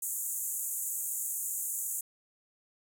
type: band-pass noise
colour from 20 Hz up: pink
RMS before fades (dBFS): -35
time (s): 0.02-2.01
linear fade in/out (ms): 5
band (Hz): 6700 to 16000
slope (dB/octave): 96
effects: none